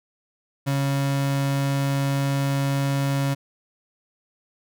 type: tone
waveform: 35% pulse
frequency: 138.59 Hz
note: C#3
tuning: in tune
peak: -19 dBFS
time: 0.66-3.35 s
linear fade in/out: 20 ms
effects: none